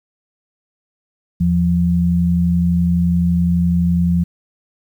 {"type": "tone pair together", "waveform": "sine", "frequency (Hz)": [81.7, 173.5], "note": ["E2", "F3"], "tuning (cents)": [-15, -11], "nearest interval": "octave + minor second", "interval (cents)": 1304, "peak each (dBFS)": [-19, -13], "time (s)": [1.4, 4.24], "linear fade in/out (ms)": 10, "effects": ["8-bit"]}